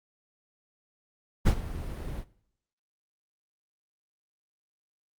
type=noise with ADSR envelope; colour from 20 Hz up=brown; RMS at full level=-19 dBFS; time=1.45-2.25 s; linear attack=22 ms; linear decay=72 ms; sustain=-16 dB; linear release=63 ms; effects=noise-tail reverb RT60 0.7 s tail -20 dB re dry + Opus 48 kbps